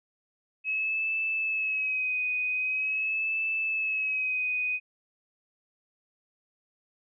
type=tone with vibrato; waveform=sine; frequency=2562 Hz; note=E7; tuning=50 cents flat; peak=-26 dBFS; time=0.64-4.8 s; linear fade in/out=50 ms; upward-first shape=sine; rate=0.44 Hz; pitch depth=47 cents each way; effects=none